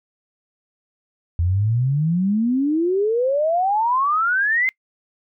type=exponential sweep; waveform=sine; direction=up; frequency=82.41 to 2109 Hz; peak=-16 dBFS; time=1.39-4.69 s; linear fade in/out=0 ms; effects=noise-tail reverb RT60 0.1 s tail -25 dB re dry